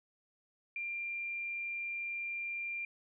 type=tone; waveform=sine; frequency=2383 Hz; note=D7; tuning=25 cents sharp; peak=-36 dBFS; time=0.76-2.85 s; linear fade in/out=2 ms; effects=none